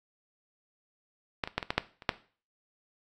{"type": "clicks", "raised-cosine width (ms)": 0.3, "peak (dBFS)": [-12, -20, -11, -18, -12, -7, -29, -7], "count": 8, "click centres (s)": [1.438, 1.475, 1.58, 1.628, 1.705, 1.78, 2.022, 2.092], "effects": ["noise-tail reverb RT60 0.4 s tail -17 dB re dry", "AAC 64 kbps"]}